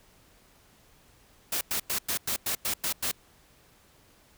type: noise bursts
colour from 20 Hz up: white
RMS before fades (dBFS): -29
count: 9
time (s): 1.52-3.115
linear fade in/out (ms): 5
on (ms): 91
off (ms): 97
effects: pink hiss -60 dBFS RMS until 4.37 s